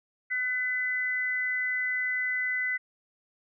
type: tone pair together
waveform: sine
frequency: 1500 / 2009 Hz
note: F#6 / B6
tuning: +23 / +29 cents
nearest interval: perfect fourth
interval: 506 cents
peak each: -34 / -27 dBFS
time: 0.3-2.78 s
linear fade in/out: 20 ms
effects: none